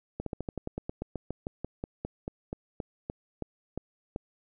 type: slowing click train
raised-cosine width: 2 ms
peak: -20 dBFS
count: 23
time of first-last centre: 0.2-4.161 s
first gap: 63 ms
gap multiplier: 1.09
effects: none